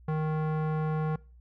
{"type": "tone with low-pass filter", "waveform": "square", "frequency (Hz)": 155.56, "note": "D#3", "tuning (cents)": 0, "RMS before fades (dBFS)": -29, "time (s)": [0.08, 1.16], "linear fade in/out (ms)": 5, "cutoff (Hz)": 1200, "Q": 1.1, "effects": ["noise-tail reverb RT60 0.4 s tail -23 dB re dry", "added 60 Hz sine -51 dBFS peak until 1.4 s"]}